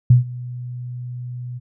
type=tone with ADSR envelope; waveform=sine; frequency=123.47 Hz; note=B2; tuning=in tune; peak=-5 dBFS; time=0.1-1.6 s; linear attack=6 ms; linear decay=130 ms; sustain=-22 dB; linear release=29 ms; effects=none